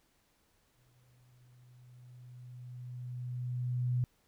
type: tone with exponential growth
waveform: sine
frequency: 124 Hz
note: B2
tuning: 7 cents sharp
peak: -27 dBFS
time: 0.77-4.04 s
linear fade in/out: 0 ms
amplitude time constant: 710 ms
effects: pink hiss -72 dBFS RMS until 4.27 s